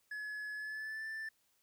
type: tone with pitch glide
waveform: triangle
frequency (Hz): 1700 to 1768.1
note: G#6 to A6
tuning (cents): +40 to +8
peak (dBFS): -38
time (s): 0.11-1.29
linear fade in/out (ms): 5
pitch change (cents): +68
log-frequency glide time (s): 0.54-1.06
effects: white hiss -75 dBFS RMS until 1.62 s